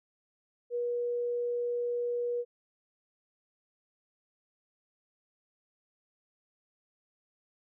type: tone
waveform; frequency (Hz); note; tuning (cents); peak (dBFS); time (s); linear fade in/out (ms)
sine; 481.6; B4; -44; -29; 0.7-2.45; 50
effects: none